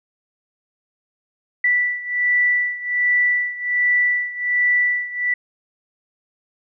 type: beating tone pair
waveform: sine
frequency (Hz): 1967 / 1968.3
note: B6 / B6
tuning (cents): -7 / -6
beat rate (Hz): 1.3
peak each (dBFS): -18 / -21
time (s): 1.64-5.34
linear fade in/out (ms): 5
effects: none